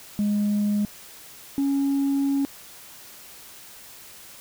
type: tone pair in turn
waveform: sine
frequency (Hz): 206.8 / 277.3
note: G#3 / C#4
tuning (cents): -7 / +1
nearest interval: perfect fourth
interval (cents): 508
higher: second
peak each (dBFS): -18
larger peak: neither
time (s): 0.19-0.85 / 1.58-2.45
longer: second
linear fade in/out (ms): 0
effects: tanh soft clip ceiling -18 dBFS + white hiss -45 dBFS RMS until 4.4 s